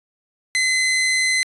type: tone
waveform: sawtooth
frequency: 2044 Hz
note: C7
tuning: 41 cents flat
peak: -13 dBFS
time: 0.55-1.43 s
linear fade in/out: 0 ms
effects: resampled to 24000 Hz